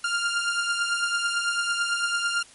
sawtooth beating tone pair, 1396.9 / 1405.9 Hz, F6 / F6, 0 / +11 cents, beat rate 9 Hz, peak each -21 / -26 dBFS, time 0.04-2.43 s, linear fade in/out 5 ms, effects white hiss -51 dBFS RMS until 2.54 s + MP3 48 kbps

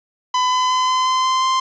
45% pulse tone with pitch steps, 1005 / 1011.4 / 1017.9 / 1024.3 / 1030.9 / 1037.4 / 1044.1 Hz, B5 / B5 / C6 / C6 / C6 / C6 / C6, +30 / +41 / -48 / -37 / -26 / -15 / -4 cents, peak -15 dBFS, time 0.34-1.6 s, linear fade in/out 5 ms, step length 180 ms, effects resampled to 16000 Hz + 8-bit

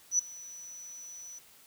sine tone with ADSR envelope, 5940 Hz, F#8, 6 cents sharp, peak -21 dBFS, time 0.11-1.39 s, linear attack 79 ms, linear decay 7 ms, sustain -22 dB, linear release 8 ms, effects white hiss -58 dBFS RMS until 1.66 s

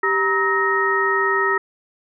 sine tone cluster, 391.4 / 946 / 1285 / 1866 Hz, G4 / A#5 / E6 / A#6, -3 / +25 / -45 / +1 cents, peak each -22 / -25 / -21 / -20 dBFS, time 0.03-1.58 s, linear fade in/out 5 ms, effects none

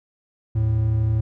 triangle tone pair together, 77.78 / 110 Hz, D#2 / A2, 0 / 0 cents, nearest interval tritone, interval 600 cents, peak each -24 / -16 dBFS, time 0.55-1.21 s, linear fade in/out 10 ms, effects none

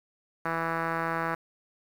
5% pulse tone with low-pass filter, 164.81 Hz, E3, in tune, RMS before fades -30 dBFS, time 0.45-1.35 s, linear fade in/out 5 ms, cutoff 1500 Hz, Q 1.6, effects 8-bit

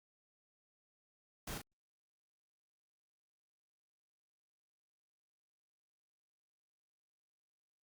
pink noise with echo, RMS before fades -44 dBFS, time 1.47-1.58 s, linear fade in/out 5 ms, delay 38 ms, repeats 1, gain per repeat -5 dB, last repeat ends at 1.618 s, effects Opus 48 kbps

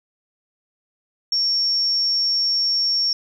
sine tone, 5490 Hz, F8, 31 cents flat, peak -17 dBFS, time 1.32-3.13 s, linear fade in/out 2 ms, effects 8-bit

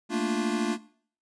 square chord, Bb major seventh, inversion third, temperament equal, 220 / 233.1 / 293.7 / 349.2 Hz, A3 / Bb3 / D4 / F4, 0 / 0 / 0 / 0 cents, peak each -32 dBFS, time 0.09-0.78 s, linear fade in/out 50 ms, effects noise-tail reverb RT60 0.5 s tail -18 dB re dry + resampled to 22050 Hz

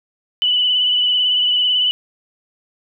sine tone with vibrato, 2979 Hz, F#7, 11 cents sharp, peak -13 dBFS, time 0.42-1.91 s, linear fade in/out 0 ms, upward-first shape sine, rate 18 Hz, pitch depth 31 cents each way, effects none

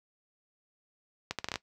accelerating click train, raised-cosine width 0.2 ms, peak -15 dBFS, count 7, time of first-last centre 1.31-1.558 s, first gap 77 ms, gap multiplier 0.74, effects noise-tail reverb RT60 0.1 s tail -18 dB re dry + high-pass 60 Hz 12 dB/octave

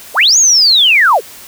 sine linear two-way sweep, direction up then down, 350 to 6800 to 350 Hz, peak -5 dBFS, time 0.14-1.21 s, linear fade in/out 50 ms, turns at 0.38 s, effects white hiss -34 dBFS RMS until 1.47 s

